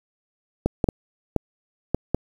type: clicks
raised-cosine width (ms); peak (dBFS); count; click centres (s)
2; -6; 6; 0.66 / 0.842 / 0.888 / 1.363 / 1.946 / 2.146
effects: 7-bit